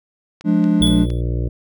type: click train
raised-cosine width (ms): 0.2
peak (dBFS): -20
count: 4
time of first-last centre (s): 0.41-1.103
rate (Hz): 4.33
type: chord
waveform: triangle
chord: D diminished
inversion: first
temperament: just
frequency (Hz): 176.2 / 211.4 / 293.7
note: F3 / Ab3 / D4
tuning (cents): +16 / +31 / 0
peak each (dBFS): -15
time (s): 0.44-1.07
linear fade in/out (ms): 50
type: harmonic tone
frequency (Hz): 59.4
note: A#1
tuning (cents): +33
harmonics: 1 / 2 / 3 / 5 / 6 / 7 / 8 / 9 / 10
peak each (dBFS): -20 / -22 / -32 / -32 / -32 / -38 / -36 / -41 / -41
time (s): 0.8-1.49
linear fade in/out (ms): 10
type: tone with exponential decay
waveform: square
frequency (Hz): 3422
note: A7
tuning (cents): -49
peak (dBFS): -15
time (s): 0.82-1.21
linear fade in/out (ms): 2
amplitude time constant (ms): 83
effects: none